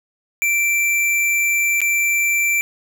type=tone with dropouts; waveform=square; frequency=2345 Hz; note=D7; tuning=3 cents flat; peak=-16 dBFS; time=0.42-2.61 s; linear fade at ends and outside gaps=0 ms; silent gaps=1.805-1.816 s; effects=none